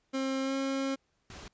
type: tone with pitch glide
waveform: 30% pulse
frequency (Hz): 266.7 to 270.4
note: C4 to C#4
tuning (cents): +33 to -43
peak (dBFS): -27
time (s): 0.13-0.96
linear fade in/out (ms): 20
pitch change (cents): +24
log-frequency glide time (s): 0.42-0.54
type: noise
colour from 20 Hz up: pink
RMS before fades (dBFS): -46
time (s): 1.3-1.48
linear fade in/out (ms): 2
effects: pink hiss -75 dBFS RMS until 1.53 s + resampled to 16000 Hz